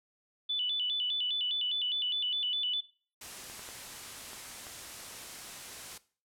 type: tone with vibrato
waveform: sine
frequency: 3217 Hz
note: G7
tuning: 44 cents sharp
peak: -29 dBFS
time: 0.49-2.81 s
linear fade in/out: 10 ms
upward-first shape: square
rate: 4.9 Hz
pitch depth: 140 cents each way
type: noise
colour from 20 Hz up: white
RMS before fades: -44 dBFS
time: 3.21-5.98 s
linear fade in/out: 5 ms
type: clicks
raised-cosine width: 0.5 ms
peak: -32 dBFS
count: 5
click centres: 3.499 / 3.594 / 3.689 / 4.332 / 4.668 s
effects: noise-tail reverb RT60 0.4 s tail -18 dB re dry + low-pass 11000 Hz 12 dB/octave